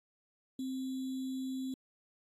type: tone with sample-and-hold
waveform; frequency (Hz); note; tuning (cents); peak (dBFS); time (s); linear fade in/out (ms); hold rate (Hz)
sine; 261.6; C4; 0; -35; 0.59-1.74; 2; 3675
effects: AAC 64 kbps